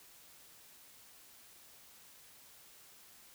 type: silence
effects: white hiss -59 dBFS RMS until 3.34 s